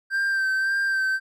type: tone with vibrato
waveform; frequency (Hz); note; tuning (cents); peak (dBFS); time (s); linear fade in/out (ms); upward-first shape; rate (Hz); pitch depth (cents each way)
triangle; 1568; G6; 0; -19; 0.1-1.2; 50; sine; 1.8; 27
effects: none